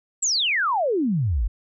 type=exponential sweep; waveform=sine; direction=down; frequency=7902 to 44.47 Hz; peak=-19 dBFS; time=0.22-1.48 s; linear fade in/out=10 ms; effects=none